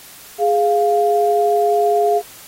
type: tone pair together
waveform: sine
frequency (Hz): 415.3 / 698.4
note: G#4 / F5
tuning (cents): 0 / 0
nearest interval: major sixth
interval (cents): 900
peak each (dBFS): -15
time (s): 0.38-2.22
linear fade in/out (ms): 50
effects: white hiss -40 dBFS RMS until 2.47 s + AAC 48 kbps